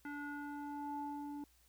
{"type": "tone with low-pass filter sweep", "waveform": "square", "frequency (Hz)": 289.7, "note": "D4", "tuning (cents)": -24, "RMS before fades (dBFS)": -44, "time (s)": [0.05, 1.44], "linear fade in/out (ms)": 2, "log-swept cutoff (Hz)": [1700, 630], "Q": 4.5, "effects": ["added 60 Hz sine -70 dBFS peak until 1.68 s", "white hiss -71 dBFS RMS until 1.68 s"]}